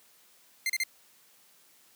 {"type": "tone bursts", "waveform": "sawtooth", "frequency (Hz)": 2093, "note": "C7", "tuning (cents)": 0, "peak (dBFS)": -23, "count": 3, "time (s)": [0.66, 0.836], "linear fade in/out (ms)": 2, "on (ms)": 36, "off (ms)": 34, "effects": ["white hiss -61 dBFS RMS until 1.95 s", "high-pass 150 Hz 12 dB/octave"]}